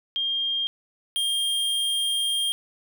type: tone pair in turn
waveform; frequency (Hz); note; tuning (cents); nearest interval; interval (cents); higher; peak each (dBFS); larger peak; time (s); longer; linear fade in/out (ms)
sine / square; 3211 / 3211; G7 / G7; +41 / +41; unison; 0; neither; -23; neither; 0.16-0.67 / 1.16-2.52; second; 0
effects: none